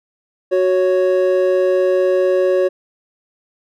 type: tone pair together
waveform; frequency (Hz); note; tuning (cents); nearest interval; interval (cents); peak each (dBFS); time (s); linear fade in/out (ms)
triangle; 370 / 554.4; F#4 / C#5; 0 / 0; perfect fifth; 700; -13; 0.51-2.69; 20
effects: none